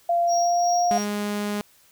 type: tone with pitch glide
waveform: sine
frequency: 689 to 704.7 Hz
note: F5 to F5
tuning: -24 to +15 cents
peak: -18 dBFS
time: 0.09-0.98 s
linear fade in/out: 5 ms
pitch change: +39 cents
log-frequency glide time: 0.22-0.78 s
type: tone with tremolo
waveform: triangle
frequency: 5630 Hz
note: F8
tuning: 13 cents sharp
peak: -26 dBFS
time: 0.27-1.06 s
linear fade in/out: 50 ms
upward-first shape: sine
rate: 2.7 Hz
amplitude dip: 50%
type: tone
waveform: sawtooth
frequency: 206.6 Hz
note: G#3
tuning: 9 cents flat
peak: -21 dBFS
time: 0.91-1.61 s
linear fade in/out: 0 ms
effects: white hiss -57 dBFS RMS until 1.91 s

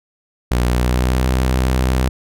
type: tone with pitch glide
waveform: sawtooth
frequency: 60.7 to 63.83 Hz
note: B1 to C2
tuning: -29 to -42 cents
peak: -10 dBFS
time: 0.51-2.09 s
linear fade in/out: 5 ms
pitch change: +87 cents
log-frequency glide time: 0.64-1.27 s
effects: none

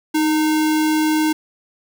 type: tone with sample-and-hold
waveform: sine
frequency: 311.1 Hz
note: D#4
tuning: in tune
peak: -14 dBFS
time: 0.14-1.33 s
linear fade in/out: 10 ms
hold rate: 1225 Hz
effects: none

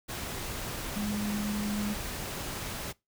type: tone in noise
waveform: sine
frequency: 207.7 Hz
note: G#3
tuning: in tune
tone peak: -30 dBFS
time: 0.95-1.95 s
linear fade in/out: 20 ms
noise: pink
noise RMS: -37 dBFS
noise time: 0.08-2.93 s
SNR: +4 dB
effects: noise-tail reverb RT60 0.2 s tail -22 dB re dry

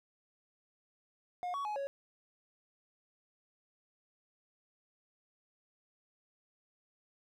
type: tone with pitch steps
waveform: triangle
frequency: 716 / 1122 / 842 / 555 Hz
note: F5 / C#6 / G#5 / C#5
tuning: +43 / +21 / +24 / +2 cents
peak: -33 dBFS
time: 1.43-1.87 s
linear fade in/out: 0 ms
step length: 110 ms
effects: none

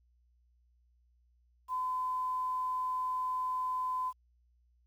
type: tone with quantisation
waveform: sine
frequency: 1017 Hz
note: C6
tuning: 50 cents flat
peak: -31 dBFS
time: 1.68-4.13 s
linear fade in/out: 50 ms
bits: 10
effects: added 60 Hz sine -66 dBFS peak until 4.86 s

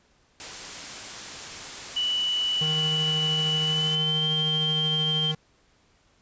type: noise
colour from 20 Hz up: white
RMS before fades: -37 dBFS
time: 0.4-3.95 s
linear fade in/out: 0 ms
type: tone with pitch glide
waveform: sine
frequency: 2960 to 3154 Hz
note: F#7 to G7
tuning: 0 to +10 cents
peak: -23 dBFS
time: 1.96-5.32 s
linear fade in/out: 10 ms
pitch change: +110 cents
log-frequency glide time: 3.65-4.29 s
type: tone with tremolo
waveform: square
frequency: 155.56 Hz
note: D#3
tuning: in tune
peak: -28 dBFS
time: 2.61-5.35 s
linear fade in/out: 5 ms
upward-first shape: triangle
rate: 13 Hz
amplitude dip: 30%
effects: pink hiss -63 dBFS RMS until 6.21 s + resampled to 16000 Hz

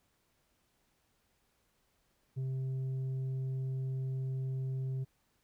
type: tone with tanh clipping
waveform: sine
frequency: 131.7 Hz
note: C3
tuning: 12 cents sharp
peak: -34 dBFS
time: 2.36-5.05 s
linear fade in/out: 20 ms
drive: 4 dB
effects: pink hiss -75 dBFS RMS until 5.43 s

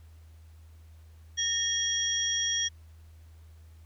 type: tone cluster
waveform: sine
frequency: 1835 / 3280 / 5710 Hz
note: A#6 / G#7 / F8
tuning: -28 / -22 / +37 cents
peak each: -34 / -29 / -30 dBFS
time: 1.37-2.69 s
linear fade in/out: 20 ms
effects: added 80 Hz sine -49 dBFS peak until 3.85 s + pink hiss -66 dBFS RMS until 3.85 s

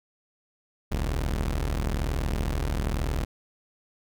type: tone pair together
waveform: sawtooth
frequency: 41.05 / 69.1 Hz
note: E1 / C#2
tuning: -6 / -5 cents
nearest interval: major sixth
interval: 901 cents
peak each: -23 / -26 dBFS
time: 0.91-3.25 s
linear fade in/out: 10 ms
effects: none

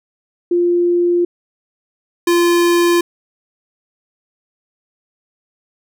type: tone pair in turn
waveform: sine / square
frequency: 349.2 / 345.6 Hz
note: F4 / F4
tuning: 0 / -18 cents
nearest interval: unison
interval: 18 cents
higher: first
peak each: -11 dBFS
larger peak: neither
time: 0.51-1.25 / 2.27-3.01 s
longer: neither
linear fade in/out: 5 ms
effects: none

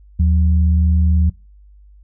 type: tone pair together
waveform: sine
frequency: 77.8 / 179.46 Hz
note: D#2 / F3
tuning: 0 / +47 cents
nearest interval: octave + major second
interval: 1447 cents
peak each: -11 / -20 dBFS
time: 0.19-1.3 s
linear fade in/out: 10 ms
effects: noise-tail reverb RT60 0.3 s tail -24 dB re dry + added 50 Hz sine -42 dBFS peak until 2.03 s

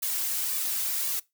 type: noise with flanger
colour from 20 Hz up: blue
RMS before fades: -29 dBFS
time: 0.02-1.2 s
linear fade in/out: 10 ms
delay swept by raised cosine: 1.7 to 3.9 ms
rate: 1.9 Hz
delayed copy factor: +0.85
effects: noise-tail reverb RT60 0.2 s tail -21 dB re dry

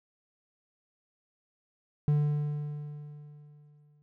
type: tone with exponential decay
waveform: triangle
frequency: 147.9 Hz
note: D3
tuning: 13 cents sharp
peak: -19 dBFS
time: 2.08-4.02 s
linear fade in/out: 0 ms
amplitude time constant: 420 ms
effects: none

